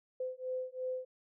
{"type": "beating tone pair", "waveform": "sine", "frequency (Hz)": [510, 512.9], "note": ["C5", "C5"], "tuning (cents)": [-44, -35], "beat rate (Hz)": 2.9, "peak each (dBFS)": [-39, -39], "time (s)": [0.2, 1.05], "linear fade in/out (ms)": 5, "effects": []}